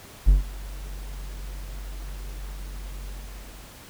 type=tone with ADSR envelope; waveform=triangle; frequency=47.02 Hz; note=F#1; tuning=29 cents sharp; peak=-8 dBFS; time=0.26-3.84 s; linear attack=27 ms; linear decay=140 ms; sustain=-23 dB; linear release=760 ms; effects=pink hiss -46 dBFS RMS until 3.89 s